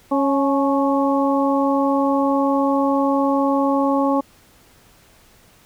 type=harmonic tone with a mistuned harmonic; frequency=275.3 Hz; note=C#4; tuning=12 cents flat; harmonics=1 / 2 / 3 / 4; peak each=-18 / -21 / -23 / -24 dBFS; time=0.11-4.21 s; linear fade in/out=10 ms; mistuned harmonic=3; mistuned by=+42 cents; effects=pink hiss -52 dBFS RMS until 5.65 s